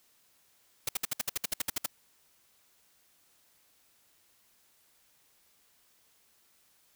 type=noise bursts; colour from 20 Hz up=white; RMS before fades=-30 dBFS; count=13; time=0.87-1.862 s; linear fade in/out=5 ms; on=20 ms; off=61 ms; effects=white hiss -67 dBFS RMS until 6.95 s